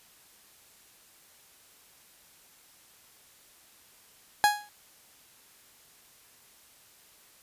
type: tone with exponential decay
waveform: 30% pulse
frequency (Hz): 830.6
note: G#5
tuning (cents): 0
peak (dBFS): -13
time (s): 4.44-4.69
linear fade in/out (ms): 0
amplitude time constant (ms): 54
effects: white hiss -58 dBFS RMS until 7.42 s + resampled to 32000 Hz